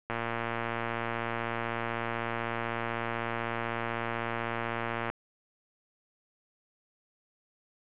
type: click train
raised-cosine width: 0.5 ms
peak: -17 dBFS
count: 581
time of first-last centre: 0.1-5.1 s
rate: 116 Hz
effects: resampled to 8000 Hz + 9-bit